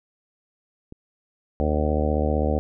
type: click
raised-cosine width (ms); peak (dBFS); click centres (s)
3; -26; 0.924
type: harmonic tone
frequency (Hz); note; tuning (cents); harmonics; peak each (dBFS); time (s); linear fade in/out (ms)
75.6; D#2; -49; 1 / 2 / 3 / 4 / 5 / 6 / 7 / 8 / 9 / 10; -23 / -32 / -28 / -30 / -35 / -29 / -28 / -31 / -39 / -32; 1.6-2.59; 0
effects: none